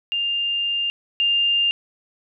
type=tone pair in turn; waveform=sine; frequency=2802 / 2802 Hz; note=F7 / F7; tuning=+5 / +5 cents; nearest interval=unison; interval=0 cents; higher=neither; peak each=-20 / -16 dBFS; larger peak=second; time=0.12-0.9 / 1.2-1.71 s; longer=first; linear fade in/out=0 ms; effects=none